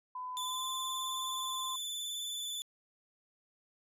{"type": "tone with pitch glide", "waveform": "sine", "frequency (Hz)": [1006, 1042.7], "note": ["B5", "C6"], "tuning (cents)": [32, -6], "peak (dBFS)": -38, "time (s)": [0.15, 1.76], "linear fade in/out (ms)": 5, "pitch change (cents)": 62, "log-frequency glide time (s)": [0.36, 0.69]}
{"type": "tone with vibrato", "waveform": "sawtooth", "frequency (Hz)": 3500, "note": "A7", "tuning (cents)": -10, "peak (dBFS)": -34, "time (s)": [0.37, 2.62], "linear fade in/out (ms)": 0, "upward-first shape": "triangle", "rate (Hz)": 19, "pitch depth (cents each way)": 35}
{"effects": ["resampled to 32000 Hz"]}